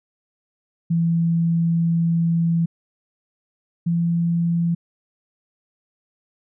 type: tone pair in turn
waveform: sine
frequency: 167.2 / 169.44 Hz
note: E3 / E3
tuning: +25 / +48 cents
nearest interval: unison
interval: 23 cents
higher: second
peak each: -16 / -17 dBFS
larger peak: first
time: 0.9-2.66 / 3.86-4.75 s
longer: first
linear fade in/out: 10 ms
effects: none